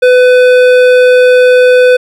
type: tone with hard clipping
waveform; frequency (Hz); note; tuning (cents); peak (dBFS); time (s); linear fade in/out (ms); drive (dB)
sine; 501; B4; +25; -4; 0.02-1.97; 10; 12
effects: none